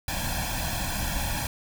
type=noise with comb filter; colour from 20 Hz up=pink; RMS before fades=-29 dBFS; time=0.08-1.47 s; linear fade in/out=2 ms; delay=1.2 ms; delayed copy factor=+0.95; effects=none